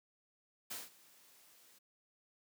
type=noise with ADSR envelope; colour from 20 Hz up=white; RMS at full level=-42 dBFS; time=0.7-1.79 s; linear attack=13 ms; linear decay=180 ms; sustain=-22 dB; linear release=11 ms; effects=high-pass 150 Hz 12 dB/octave